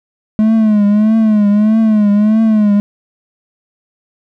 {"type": "tone with vibrato", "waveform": "triangle", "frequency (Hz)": 213.3, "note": "G#3", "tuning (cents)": 46, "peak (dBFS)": -5, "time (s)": [0.39, 2.8], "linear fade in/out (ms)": 0, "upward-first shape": "triangle", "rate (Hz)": 1.6, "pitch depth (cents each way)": 92, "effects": []}